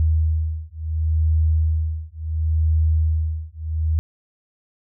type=beating tone pair; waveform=sine; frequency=78.8 / 79.51 Hz; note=D#2 / D#2; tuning=+23 / +38 cents; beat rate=0.71 Hz; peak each=-20 dBFS; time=0-3.99 s; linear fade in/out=0 ms; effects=none